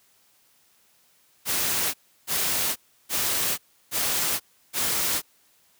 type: noise bursts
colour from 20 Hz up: white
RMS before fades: -25 dBFS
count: 5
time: 1.45-5.22 s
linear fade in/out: 50 ms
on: 490 ms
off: 330 ms
effects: white hiss -62 dBFS RMS until 5.79 s + high-pass 60 Hz 12 dB/octave